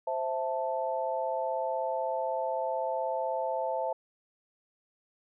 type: chord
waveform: sine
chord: A minor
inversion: first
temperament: equal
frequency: 523.3 / 659.3 / 880 Hz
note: C5 / E5 / A5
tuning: 0 / 0 / 0 cents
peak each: -33 dBFS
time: 0.07-3.93 s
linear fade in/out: 5 ms
effects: none